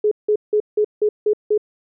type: tone bursts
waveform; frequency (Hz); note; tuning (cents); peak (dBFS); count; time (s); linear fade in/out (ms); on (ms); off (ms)
sine; 422.2; G#4; +29; -13; 7; 0.04-1.578; 5; 74; 170
effects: none